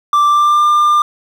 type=tone with pitch glide; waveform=triangle; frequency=1174.7 to 1197.3 Hz; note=D6 to D6; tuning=0 to +33 cents; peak=-6 dBFS; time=0.13-1.02 s; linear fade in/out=2 ms; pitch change=+33 cents; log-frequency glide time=0.27-0.65 s; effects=7-bit